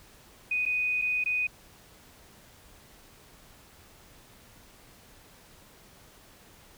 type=tone with dropouts; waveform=sine; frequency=2489 Hz; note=D#7; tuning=in tune; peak=-25 dBFS; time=0.51-1.47 s; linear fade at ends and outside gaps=5 ms; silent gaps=0.654-0.661 / 1.016-1.02 / 1.24-1.259 s; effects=pink hiss -55 dBFS RMS until 6.77 s